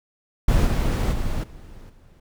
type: noise with level steps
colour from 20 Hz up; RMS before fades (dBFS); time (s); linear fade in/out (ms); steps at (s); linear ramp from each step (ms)
brown; -17 / -20 / -25 / -42 / -50; 0.48-2.2; 5; 0.66 / 1.12 / 1.43 / 1.89; 10
effects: none